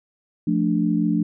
sine chord, D minor, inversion first, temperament equal, 174.61 / 220 / 293.7 Hz, F3 / A3 / D4, 0 / 0 / 0 cents, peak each -22 dBFS, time 0.47-1.23 s, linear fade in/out 5 ms, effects none

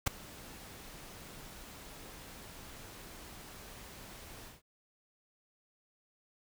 pink noise with ADSR envelope, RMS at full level -26 dBFS, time 0.06-4.62 s, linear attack 13 ms, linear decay 7 ms, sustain -24 dB, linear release 160 ms, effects none

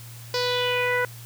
sawtooth tone with low-pass filter sweep, 493.9 Hz, B4, in tune, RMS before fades -24 dBFS, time 0.34-1.05 s, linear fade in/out 2 ms, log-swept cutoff 5000 to 1700 Hz, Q 4.4, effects added 117 Hz sine -40 dBFS peak until 1.25 s + white hiss -46 dBFS RMS until 1.25 s

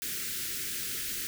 white band-stop noise, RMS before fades -35 dBFS, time 0.02-1.27 s, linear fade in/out 0 ms, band 450 to 1400 Hz, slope 48 dB/octave, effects none

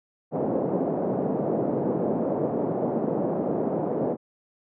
white band-pass noise, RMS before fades -26 dBFS, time 0.31-4.17 s, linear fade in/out 50 ms, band 150 to 600 Hz, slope 24 dB/octave, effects none

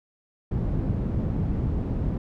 white low-pass noise, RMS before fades -26 dBFS, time 0.51-2.18 s, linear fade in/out 5 ms, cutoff 160 Hz, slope 12 dB/octave, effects none

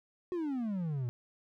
triangle exponential sweep, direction down, 370 to 116.2 Hz, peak -30 dBFS, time 0.32-1.09 s, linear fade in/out 0 ms, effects none

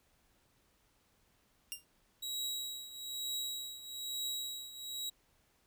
10% pulse tone with exponential decay, 2794 Hz, F7, in tune, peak -27 dBFS, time 1.72-1.85 s, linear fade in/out 0 ms, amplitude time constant 27 ms
sawtooth tone with tremolo, 3858 Hz, B7, 41 cents flat, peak -32 dBFS, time 2.22-5.1 s, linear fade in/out 10 ms, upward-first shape triangle, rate 1.1 Hz, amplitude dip 80%
effects pink hiss -72 dBFS RMS until 5.66 s

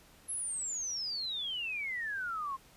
sine exponential sweep, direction down, 11175 to 1046.5 Hz, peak -34 dBFS, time 0.28-2.57 s, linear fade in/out 20 ms, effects pink hiss -60 dBFS RMS until 2.76 s + resampled to 32000 Hz

